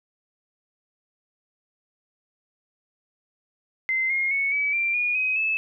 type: tone with pitch steps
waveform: sine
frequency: 2071 / 2140 / 2212 / 2286 / 2363 / 2442 / 2523 / 2608 Hz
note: C7 / C7 / C#7 / D7 / D7 / D#7 / D#7 / E7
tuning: -18 / +38 / -4 / -47 / +10 / -33 / +23 / -19 cents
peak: -21 dBFS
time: 3.89-5.57 s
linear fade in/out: 0 ms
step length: 210 ms
effects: none